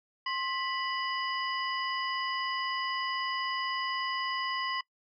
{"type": "harmonic tone with a mistuned harmonic", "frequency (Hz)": 987, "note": "B5", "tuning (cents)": -1, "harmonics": [1, 2, 3, 5], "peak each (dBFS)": [-33, -36, -38, -40], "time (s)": [0.26, 4.81], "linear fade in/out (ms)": 5, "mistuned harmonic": 1, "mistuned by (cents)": 120, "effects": ["noise-tail reverb RT60 0.1 s tail -22 dB re dry"]}